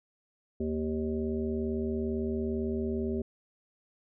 harmonic tone, 77.78 Hz, D#2, in tune, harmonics 1 / 3 / 5 / 7 / 8, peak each -36 / -32 / -33 / -45 / -45 dBFS, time 0.6-3.22 s, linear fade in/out 5 ms, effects none

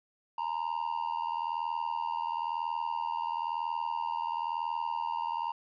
triangle tone with amplitude modulation, 932.3 Hz, A#5, in tune, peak -25 dBFS, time 0.38-5.52 s, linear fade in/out 5 ms, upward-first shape sine, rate 81 Hz, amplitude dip 90%, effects resampled to 11025 Hz + 11-bit

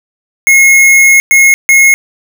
square tone bursts at uneven times, 2164 Hz, C#7, 42 cents flat, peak -3 dBFS, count 3, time 0.47-1.2 / 1.31-1.54 / 1.69-1.94 s, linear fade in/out 0 ms, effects none

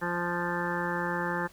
harmonic tone with a mistuned harmonic, 174.3 Hz, F3, 3 cents flat, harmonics 1 / 2 / 3 / 5 / 6 / 7 / 8 / 9 / 10, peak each -35 / -36 / -37 / -35 / -39 / -40 / -41 / -37 / -36 dBFS, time 0.01-1.48 s, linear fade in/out 20 ms, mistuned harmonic 10, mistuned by +16 cents, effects pink hiss -56 dBFS RMS until 1.52 s

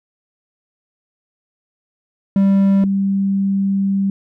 triangle / sine tone pair in turn, 196 / 196 Hz, G3 / G3, 0 / 0 cents, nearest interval unison, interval 0 cents, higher neither, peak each -8 / -14 dBFS, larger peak first, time 2.36-2.84 / 2.84-4.1 s, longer second, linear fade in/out 2 ms, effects none

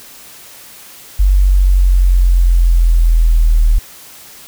sine linear sweep, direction down, 48.03 to 39 Hz, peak -6 dBFS, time 1.19-3.79 s, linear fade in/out 10 ms, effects white hiss -37 dBFS RMS until 4.47 s

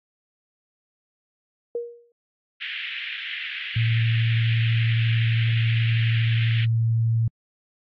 sine tone with exponential decay, 473.6 Hz, A#4, 27 cents sharp, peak -22 dBFS, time 1.75-2.12 s, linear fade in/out 2 ms, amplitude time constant 79 ms
white band-pass noise, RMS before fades -32 dBFS, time 2.6-6.66 s, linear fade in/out 20 ms, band 1700 to 3200 Hz, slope 48 dB/octave
sine tone, 114 Hz, A#2, 38 cents flat, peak -18 dBFS, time 3.76-7.28 s, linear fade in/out 5 ms
effects AAC 48 kbps

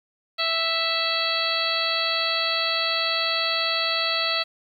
harmonic tone with a mistuned harmonic, 659.3 Hz, E5, in tune, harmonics 1 / 2 / 3 / 4 / 5 / 6 / 7, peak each -31 / -29 / -31 / -29 / -30 / -28 / -28 dBFS, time 0.38-4.44 s, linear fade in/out 20 ms, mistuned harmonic 7, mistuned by -63 cents, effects 9-bit

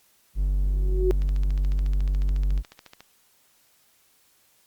triangle tone, 48.15 Hz, G1, 30 cents flat, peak -18 dBFS, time 0.35-2.63 s, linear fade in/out 50 ms
sine tone with exponential growth, 370 Hz, F#4, in tune, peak -17 dBFS, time 0.67-1.11 s, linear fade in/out 0 ms, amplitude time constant 94 ms
click train, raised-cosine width 0.2 ms, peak -26 dBFS, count 26, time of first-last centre 1.22-3.006 s, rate 14 Hz
effects white hiss -62 dBFS RMS until 4.66 s + Opus 48 kbps

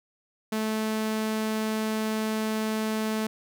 sawtooth tone, 218 Hz, A3, 16 cents flat, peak -22 dBFS, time 0.52-3.27 s, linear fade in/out 5 ms, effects none

